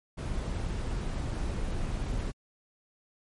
brown noise, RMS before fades -32 dBFS, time 0.17-2.32 s, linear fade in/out 20 ms, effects MP3 48 kbps

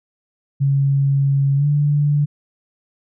sine tone with pitch glide, 138.59 to 146.15 Hz, C#3 to D3, 0 to -8 cents, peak -13 dBFS, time 0.6-2.26 s, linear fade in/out 20 ms, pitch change +92 cents, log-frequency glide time 1.56-1.66 s, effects none

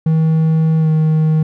triangle tone with pitch glide, 159.7 to 156.87 Hz, D#3 to D#3, +45 to +14 cents, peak -8 dBFS, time 0.06-1.43 s, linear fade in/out 5 ms, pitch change -31 cents, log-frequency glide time 0.79-0.89 s, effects none

